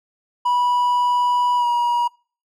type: tone with pitch glide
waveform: triangle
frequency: 979 to 958.9 Hz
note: B5 to A#5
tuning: -15 to +49 cents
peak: -14 dBFS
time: 0.45-2.08 s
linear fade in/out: 10 ms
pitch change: -36 cents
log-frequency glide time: 1.57-1.66 s
effects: noise-tail reverb RT60 0.4 s tail -25 dB re dry